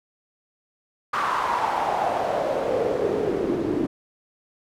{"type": "noise with band-pass filter sweep", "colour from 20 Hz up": "pink", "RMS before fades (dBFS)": -24, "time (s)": [1.13, 3.87], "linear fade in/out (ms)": 10, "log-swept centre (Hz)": [1200, 290], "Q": 4.4, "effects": []}